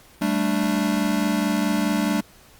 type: chord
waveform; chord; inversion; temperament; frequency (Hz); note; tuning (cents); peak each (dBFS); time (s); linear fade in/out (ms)
square; G suspended second; none; equal with one note detuned; 195.32 / 220 / 293.7; G3 / A3 / D4; -6 / 0 / 0; -25; 0.21-2.21; 10
effects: pink hiss -51 dBFS RMS until 2.59 s + Opus 48 kbps